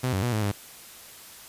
sawtooth tone with pitch steps, 127.7 / 95.3 / 121.8 / 107.5 / 101.7 Hz, C3 / G2 / B2 / A2 / G#2, -42 / -48 / -24 / -40 / -36 cents, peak -20 dBFS, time 0.03-0.52 s, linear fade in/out 10 ms, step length 98 ms, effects white hiss -46 dBFS RMS until 1.48 s + resampled to 32000 Hz

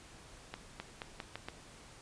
accelerating click train, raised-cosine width 0.3 ms, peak -24 dBFS, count 6, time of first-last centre 0.54-1.485 s, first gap 260 ms, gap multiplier 0.84, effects pink hiss -55 dBFS RMS until 2.01 s + resampled to 22050 Hz

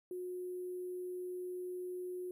sine tone with sample-and-hold, 362 Hz, F#4, 38 cents flat, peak -39 dBFS, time 0.11-2.31 s, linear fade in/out 2 ms, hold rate 11025 Hz, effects none

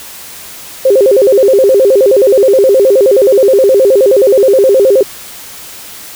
sine tone with vibrato, 458.6 Hz, A#4, 28 cents flat, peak -3 dBFS, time 0.85-5.03 s, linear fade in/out 5 ms, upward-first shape square, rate 9.5 Hz, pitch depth 240 cents each way, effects white hiss -29 dBFS RMS until 6.15 s

